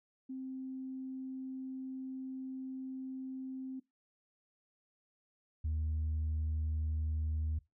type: tone pair in turn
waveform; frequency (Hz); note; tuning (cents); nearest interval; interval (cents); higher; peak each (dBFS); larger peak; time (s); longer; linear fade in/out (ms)
sine; 262.1 / 77.92; C4 / D#2; +3 / +3; octave + major sixth; 2100; first; -39 / -30; second; 0.29-3.8 / 5.64-7.59; first; 10
effects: noise-tail reverb RT60 0.2 s tail -21 dB re dry + tanh soft clip ceiling -30 dBFS